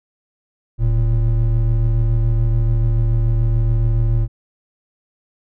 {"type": "tone pair together", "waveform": "triangle", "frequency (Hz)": [40.26, 113.8], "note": ["E1", "A#2"], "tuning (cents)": [-40, -41], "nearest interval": "octave + tritone", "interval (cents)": 1799, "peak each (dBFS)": -14, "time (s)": [0.78, 4.28], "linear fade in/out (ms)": 50, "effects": []}